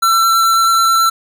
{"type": "tone with vibrato", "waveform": "square", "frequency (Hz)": 1345, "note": "E6", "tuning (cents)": 34, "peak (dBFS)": -10, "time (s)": [0.02, 1.1], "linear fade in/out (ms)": 10, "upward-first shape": "sine", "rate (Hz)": 9.2, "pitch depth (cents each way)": 8, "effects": []}